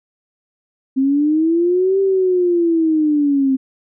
sine linear two-way sweep, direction up then down, 261.6 to 392 to 261.6 Hz, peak -12 dBFS, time 0.96-3.57 s, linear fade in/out 20 ms, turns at 2 s, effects none

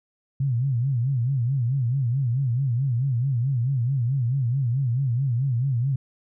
sine tone with vibrato, 127.4 Hz, C3, 46 cents flat, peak -20 dBFS, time 0.4-5.96 s, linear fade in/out 5 ms, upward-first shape sine, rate 4.6 Hz, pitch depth 170 cents each way, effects none

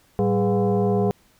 sine tone with frequency modulation, 109.9 Hz, A2, 2 cents flat, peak -17 dBFS, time 0.19-1.11 s, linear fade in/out 0 ms, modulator 303 Hz, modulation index 1.7, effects pink hiss -59 dBFS RMS until 1.39 s

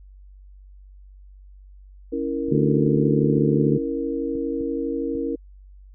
sine chord, A# diminished, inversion first, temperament equal, 277.2 / 329.6 / 466.2 Hz, C#4 / E4 / A#4, 0 / 0 / 0 cents, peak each -27 / -28 / -27 dBFS, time 2.12-5.36 s, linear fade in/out 10 ms
clicks, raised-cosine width 3 ms, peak -26 dBFS, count 9, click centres 2.485 / 2.551 / 2.864 / 2.969 / 3.241 / 3.374 / 4.355 / 4.609 / 5.153 s
harmonic tone, 73.42 Hz, D2, in tune, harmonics 2 / 3 / 4 / 5 / 6, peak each -21 / -23 / -24 / -25 / -26 dBFS, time 2.51-3.78 s, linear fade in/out 10 ms
effects added 48 Hz sine -43 dBFS peak until 5.94 s

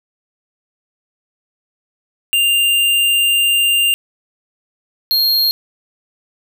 square tone pair in turn, 2794 / 4237 Hz, F7 / C8, 0 / +21 cents, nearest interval perfect fifth, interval 721 cents, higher second, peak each -12 dBFS, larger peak neither, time 2.33-3.94 / 5.11-5.51 s, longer first, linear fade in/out 0 ms, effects none

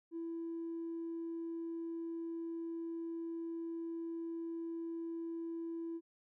triangle tone with tanh clipping, 332.5 Hz, E4, 15 cents sharp, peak -39 dBFS, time 0.11-6.01 s, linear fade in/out 50 ms, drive 5 dB, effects none

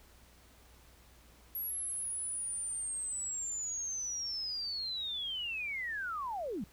sine linear sweep, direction down, 11600 to 167.6 Hz, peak -35 dBFS, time 1.55-6.64 s, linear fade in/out 2 ms, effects added 60 Hz sine -61 dBFS peak until 6.72 s + pink hiss -62 dBFS RMS until 6.72 s

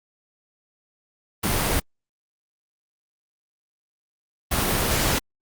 pink noise bursts at uneven times, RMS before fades -22 dBFS, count 2, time 1.43-1.8 / 4.51-5.19 s, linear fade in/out 10 ms, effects Opus 32 kbps

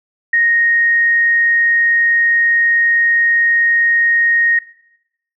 sine tone, 1864.7 Hz, A#6, in tune, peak -10 dBFS, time 0.33-4.59 s, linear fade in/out 5 ms, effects noise-tail reverb RT60 0.8 s tail -17 dB re dry

